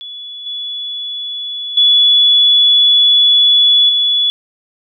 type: tone with level steps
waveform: sine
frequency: 3417 Hz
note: G#7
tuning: 49 cents sharp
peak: -26 / -20 / -6 / -10 dBFS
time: 0.01-4.3 s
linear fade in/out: 0 ms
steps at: 0.46 / 1.77 / 3.89 s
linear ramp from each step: 5 ms
effects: none